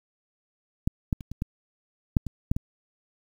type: clicks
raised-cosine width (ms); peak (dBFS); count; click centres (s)
5; -11 / -11 / -27 / -22 / -15 / -6 / -20 / -10 / -16; 9; 0.875 / 1.128 / 1.208 / 1.316 / 1.421 / 2.168 / 2.267 / 2.515 / 2.565
effects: 8-bit